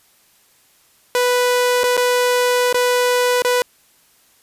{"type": "tone with dropouts", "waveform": "sawtooth", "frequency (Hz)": 493.9, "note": "B4", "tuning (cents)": 0, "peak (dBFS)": -10, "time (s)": [1.15, 3.62], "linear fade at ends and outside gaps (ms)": 1, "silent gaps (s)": [[1.834, 1.839], [1.969, 1.976], [2.727, 2.744], [3.421, 3.448]], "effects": ["white hiss -55 dBFS RMS until 4.42 s", "resampled to 32000 Hz"]}